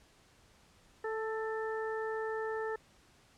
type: harmonic tone with a mistuned harmonic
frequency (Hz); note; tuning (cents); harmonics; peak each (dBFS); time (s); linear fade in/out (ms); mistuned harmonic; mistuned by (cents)
440; A4; 0; 1 / 2 / 3 / 4; -35 / -42 / -45 / -43; 1.04-2.76; 5; 4; +17
effects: pink hiss -64 dBFS RMS until 3.37 s + low-pass 9000 Hz 12 dB/octave